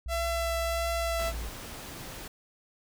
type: tone with pitch glide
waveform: sine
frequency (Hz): 61.5 to 56.4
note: B1 to A1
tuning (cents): -7 to +44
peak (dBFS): -33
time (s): 0.06-1.49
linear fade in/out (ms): 0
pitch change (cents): -149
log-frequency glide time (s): 0.86-1.37
type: tone with vibrato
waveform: sawtooth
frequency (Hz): 670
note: E5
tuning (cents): +28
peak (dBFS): -25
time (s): 0.08-1.33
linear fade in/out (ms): 50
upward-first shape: triangle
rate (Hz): 1.5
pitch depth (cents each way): 11
type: noise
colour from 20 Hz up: pink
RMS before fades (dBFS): -42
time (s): 1.19-2.28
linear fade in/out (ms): 5
effects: none